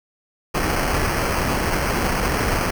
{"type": "noise with sample-and-hold", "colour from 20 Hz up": "pink", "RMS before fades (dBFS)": -21, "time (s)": [0.54, 2.71], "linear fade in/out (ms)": 10, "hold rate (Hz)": 3675, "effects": []}